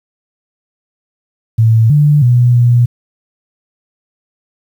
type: tone with pitch steps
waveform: sine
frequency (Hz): 112.6 / 147.6 / 122.2 / 120.7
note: A2 / D3 / B2 / B2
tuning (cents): +40 / +9 / -18 / -39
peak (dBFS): -5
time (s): 1.58-2.86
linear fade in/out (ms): 10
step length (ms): 320
effects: 7-bit